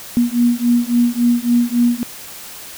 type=beating tone pair; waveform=sine; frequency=237.9 / 241.5 Hz; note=A#3 / B3; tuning=+35 / -39 cents; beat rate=3.6 Hz; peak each=-15 dBFS; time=0.17-2.03 s; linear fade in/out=0 ms; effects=white hiss -34 dBFS RMS until 2.77 s